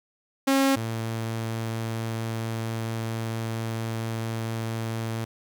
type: tone pair in turn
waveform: sawtooth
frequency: 271.3 / 113.05 Hz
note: C#4 / A2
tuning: -37 / +47 cents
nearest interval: octave + minor third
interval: 1516 cents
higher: first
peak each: -15 / -24 dBFS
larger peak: first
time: 0.47-0.76 / 0.76-5.25 s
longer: second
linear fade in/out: 10 ms
effects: 9-bit